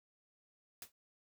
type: noise with exponential decay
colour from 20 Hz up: white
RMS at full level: -43 dBFS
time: 0.82-0.92 s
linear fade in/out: 2 ms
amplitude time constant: 20 ms
effects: none